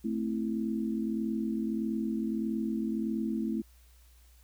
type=chord; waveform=sine; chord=A minor; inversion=none; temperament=equal; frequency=220 / 261.6 / 329.6 Hz; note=A3 / C4 / E4; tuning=0 / 0 / 0 cents; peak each=-31 / -36 / -35 dBFS; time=0.04-3.62 s; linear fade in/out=10 ms; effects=added 60 Hz sine -56 dBFS peak until 4.43 s + white hiss -65 dBFS RMS until 4.43 s